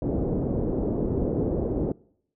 white low-pass noise, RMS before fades -26 dBFS, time 0.02-1.92 s, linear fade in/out 2 ms, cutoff 450 Hz, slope 24 dB/octave, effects noise-tail reverb RT60 0.7 s tail -24 dB re dry

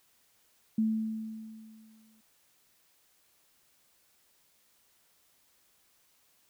sine tone with exponential decay, 220 Hz, A3, in tune, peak -23 dBFS, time 0.78-2.21 s, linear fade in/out 5 ms, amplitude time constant 310 ms, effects white hiss -68 dBFS RMS until 6.49 s

